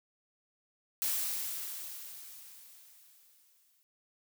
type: noise with exponential decay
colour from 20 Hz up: blue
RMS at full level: -31 dBFS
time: 1.02-3.83 s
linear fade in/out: 0 ms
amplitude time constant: 610 ms
effects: none